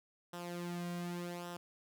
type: tone with flanger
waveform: sawtooth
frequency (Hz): 174.61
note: F3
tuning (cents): 0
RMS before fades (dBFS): -42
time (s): 0.33-1.57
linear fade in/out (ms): 5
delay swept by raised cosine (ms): 0.44 to 2.34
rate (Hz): 0.86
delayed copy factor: -0.65
effects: none